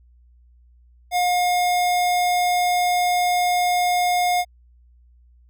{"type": "tone", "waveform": "square", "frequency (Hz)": 715, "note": "F5", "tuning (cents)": 41, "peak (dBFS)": -18, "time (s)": [1.11, 4.45], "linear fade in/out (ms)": 50, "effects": ["added 60 Hz sine -50 dBFS peak until 5.49 s"]}